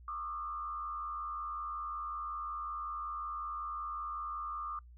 sine tone with frequency modulation, 1202 Hz, D6, 40 cents sharp, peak -37 dBFS, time 0.08-4.79 s, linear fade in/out 2 ms, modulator 85.4 Hz, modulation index 0.8, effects noise-tail reverb RT60 0.1 s tail -25 dB re dry + added 60 Hz sine -52 dBFS peak until 4.97 s

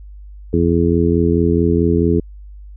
harmonic tone, 84.6 Hz, E2, 45 cents sharp, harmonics 1 / 2 / 3 / 4 / 5, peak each -18 / -18 / -18 / -18 / -18 dBFS, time 0.53-2.2 s, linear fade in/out 5 ms, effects added 50 Hz sine -33 dBFS peak until 2.76 s

